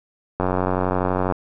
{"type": "click train", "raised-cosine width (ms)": 1, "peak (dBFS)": -7, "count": 86, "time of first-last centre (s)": [0.4, 1.323], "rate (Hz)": 92.1, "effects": []}